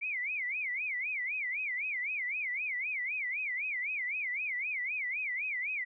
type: tone with vibrato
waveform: sine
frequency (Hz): 2229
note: C#7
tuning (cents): +9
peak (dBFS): -32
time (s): 0.01-5.85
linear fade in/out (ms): 20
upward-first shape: sine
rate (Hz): 3.9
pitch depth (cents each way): 230
effects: none